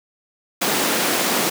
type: high-pass noise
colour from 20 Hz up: pink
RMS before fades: -20 dBFS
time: 0.61-1.5 s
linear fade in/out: 10 ms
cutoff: 200 Hz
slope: 24 dB/octave
effects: none